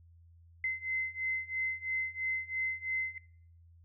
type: beating tone pair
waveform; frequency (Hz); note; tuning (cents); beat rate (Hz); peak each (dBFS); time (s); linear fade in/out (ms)
sine; 2058 / 2061; C7 / C7; -29 / -27; 3; -36 / -34; 0.64-3.18; 2
effects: noise-tail reverb RT60 0.6 s tail -21 dB re dry + added 84 Hz sine -56 dBFS peak until 3.84 s